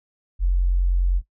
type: tone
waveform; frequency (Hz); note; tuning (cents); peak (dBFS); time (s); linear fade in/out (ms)
sine; 44.82; F1; +46; -16; 0.39-1.22; 50
effects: noise-tail reverb RT60 0.1 s tail -17 dB re dry